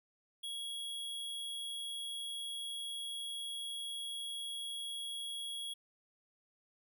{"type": "tone", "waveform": "square", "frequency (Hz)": 3322, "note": "G#7", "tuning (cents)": 0, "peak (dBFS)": -40, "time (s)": [0.43, 5.74], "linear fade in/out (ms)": 10, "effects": []}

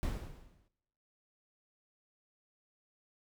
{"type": "noise with exponential decay", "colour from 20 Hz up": "brown", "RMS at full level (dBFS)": -32, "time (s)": [0.03, 0.68], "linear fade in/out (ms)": 0, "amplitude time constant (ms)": 140, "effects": ["noise-tail reverb RT60 1.0 s tail -23 dB re dry"]}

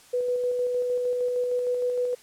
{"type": "tone with tremolo", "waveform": "sine", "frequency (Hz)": 493.9, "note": "B4", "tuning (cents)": 0, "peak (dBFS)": -22, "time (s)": [0.13, 2.15], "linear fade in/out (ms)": 10, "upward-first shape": "square", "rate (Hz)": 6.5, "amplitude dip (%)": 25, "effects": ["white hiss -53 dBFS RMS until 2.22 s", "low-pass 11000 Hz 12 dB/octave"]}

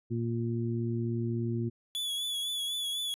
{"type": "harmonic tone", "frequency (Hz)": 116.54, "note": "A#2", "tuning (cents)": 0, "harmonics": [1, 2, 3], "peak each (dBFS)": [-31, -34, -36], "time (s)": [0.1, 1.7], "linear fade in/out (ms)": 20}
{"type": "tone with vibrato", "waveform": "45% pulse", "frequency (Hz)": 3405, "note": "G#7", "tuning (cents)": 42, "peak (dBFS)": -31, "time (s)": [1.95, 3.14], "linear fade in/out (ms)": 0, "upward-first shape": "sine", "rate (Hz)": 4, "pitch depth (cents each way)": 40}
{"effects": ["resampled to 32000 Hz"]}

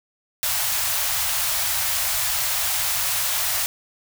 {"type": "band-stop noise", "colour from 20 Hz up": "white", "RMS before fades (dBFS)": -23, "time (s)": [0.43, 3.66], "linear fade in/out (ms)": 0, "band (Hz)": [130, 600], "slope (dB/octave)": 48, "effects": []}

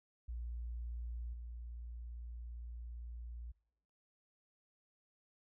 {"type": "tone with level steps", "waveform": "sine", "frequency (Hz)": 58.8, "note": "A#1", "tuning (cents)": 16, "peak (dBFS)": [-40, -44], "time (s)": [0.28, 3.52], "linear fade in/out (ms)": 10, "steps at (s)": 1.33, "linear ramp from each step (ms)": 5, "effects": ["noise-tail reverb RT60 0.8 s tail -25 dB re dry"]}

